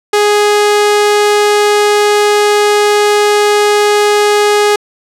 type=tone; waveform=sawtooth; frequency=415.3 Hz; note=G#4; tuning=in tune; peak=-3 dBFS; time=0.13-4.76 s; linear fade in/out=5 ms; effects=low-pass 10000 Hz 12 dB/octave